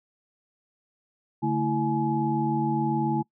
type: tone cluster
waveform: sine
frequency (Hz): 144.2 / 223.1 / 330.4 / 846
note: D3 / A3 / E4 / G#5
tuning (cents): -31 / +24 / +4 / +32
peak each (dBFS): -28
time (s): 1.42-3.23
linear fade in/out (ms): 20
effects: noise-tail reverb RT60 0.1 s tail -23 dB re dry